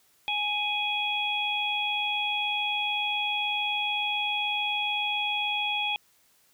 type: harmonic tone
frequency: 833 Hz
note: G#5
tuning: 5 cents sharp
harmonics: 1 / 3 / 4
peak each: -32 / -29 / -30 dBFS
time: 0.28-5.96 s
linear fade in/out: 0 ms
effects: white hiss -64 dBFS RMS until 6.53 s